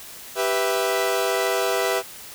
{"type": "chord", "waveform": "sawtooth", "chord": "E minor", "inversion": "first", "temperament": "equal", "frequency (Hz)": [392, 493.9, 659.3], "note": ["G4", "B4", "E5"], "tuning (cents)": [0, 0, 0], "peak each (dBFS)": -21, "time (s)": [0.35, 2.03], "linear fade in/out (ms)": 50, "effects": ["white hiss -40 dBFS RMS until 2.34 s"]}